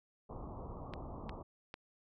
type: low-pass noise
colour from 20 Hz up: pink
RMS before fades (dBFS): -46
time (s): 0.29-1.43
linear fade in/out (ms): 10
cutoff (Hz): 1200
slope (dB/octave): 96
type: clicks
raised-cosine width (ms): 0.3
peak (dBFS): -28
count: 3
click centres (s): 0.937 / 1.294 / 1.741
effects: none